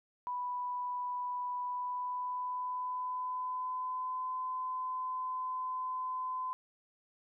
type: tone with pitch glide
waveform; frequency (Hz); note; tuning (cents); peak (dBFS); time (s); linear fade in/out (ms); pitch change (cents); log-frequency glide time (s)
sine; 987.8 to 1020.3; B5 to C6; 0 to -44; -34; 0.27-6.53; 0; +56; 1.62-4.34
effects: none